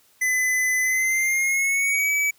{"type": "tone with pitch glide", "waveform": "square", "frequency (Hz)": [2015, 2288], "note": ["B6", "D7"], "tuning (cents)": [34, -46], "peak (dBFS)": -20, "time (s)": [0.21, 2.31], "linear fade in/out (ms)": 10, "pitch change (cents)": 220, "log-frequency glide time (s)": [0.82, 2.12], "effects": ["white hiss -59 dBFS RMS until 2.38 s"]}